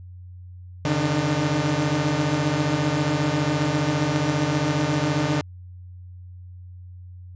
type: tone cluster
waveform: sawtooth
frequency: 138.8 / 153.6 / 299.5 Hz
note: C#3 / D#3 / D4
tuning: +3 / -22 / +34 cents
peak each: -21 dBFS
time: 0.85-5.41 s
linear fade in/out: 0 ms
effects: added 90 Hz sine -38 dBFS peak until 7.35 s + resampled to 16000 Hz